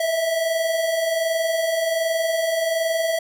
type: tone pair together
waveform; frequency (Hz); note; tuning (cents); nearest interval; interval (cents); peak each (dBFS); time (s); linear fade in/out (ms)
square; 636 / 657.3; D#5 / E5; +38 / -5; minor second; 57; -29 / -21; 0-3.19; 5
effects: none